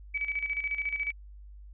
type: tone with tremolo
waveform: sine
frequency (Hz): 2287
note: D7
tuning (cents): -47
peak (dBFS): -27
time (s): 0.14-1.12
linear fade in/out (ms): 10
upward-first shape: square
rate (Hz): 14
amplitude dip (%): 65
effects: added 50 Hz sine -45 dBFS peak until 1.73 s + resampled to 8000 Hz